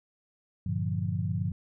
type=chord; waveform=sine; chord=G minor seventh; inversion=none; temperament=equal; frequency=98 / 116.54 / 146.83 / 174.61 Hz; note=G2 / Bb2 / D3 / F3; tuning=0 / 0 / 0 / 0 cents; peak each=-31 / -34 / -34 / -33 dBFS; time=0.66-1.52 s; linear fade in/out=5 ms; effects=none